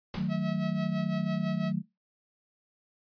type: noise with exponential decay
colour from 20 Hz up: pink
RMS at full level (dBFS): -36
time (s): 0.14-0.44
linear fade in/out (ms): 1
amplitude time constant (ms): 64
type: chord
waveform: sine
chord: D# diminished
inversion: none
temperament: equal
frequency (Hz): 155.56 / 185 / 220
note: D#3 / F#3 / A3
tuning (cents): 0 / 0 / 0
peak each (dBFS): -33 / -29 / -34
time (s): 0.15-1.83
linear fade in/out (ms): 50
type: tone with tremolo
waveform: sawtooth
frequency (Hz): 646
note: E5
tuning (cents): -35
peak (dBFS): -31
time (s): 0.28-1.73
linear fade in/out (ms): 50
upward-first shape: sine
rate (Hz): 6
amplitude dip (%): 70
effects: noise-tail reverb RT60 0.2 s tail -21 dB re dry + resampled to 11025 Hz